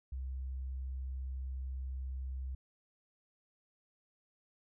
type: tone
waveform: sine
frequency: 65.3 Hz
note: C2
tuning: 3 cents flat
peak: -37 dBFS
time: 0.12-2.55 s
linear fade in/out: 5 ms
effects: none